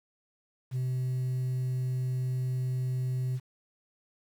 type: tone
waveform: sine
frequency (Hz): 127.9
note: C3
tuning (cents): -39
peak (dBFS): -25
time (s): 0.71-3.4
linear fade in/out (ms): 50
effects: tanh soft clip ceiling -27 dBFS + 9-bit